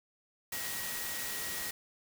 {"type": "tone in noise", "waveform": "sine", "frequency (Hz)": 1900, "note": "A#6", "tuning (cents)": 33, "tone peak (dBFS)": -44, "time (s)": [0.52, 1.71], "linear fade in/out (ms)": 5, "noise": "white", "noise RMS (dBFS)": -38, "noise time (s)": [0.52, 1.71], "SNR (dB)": -9, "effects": []}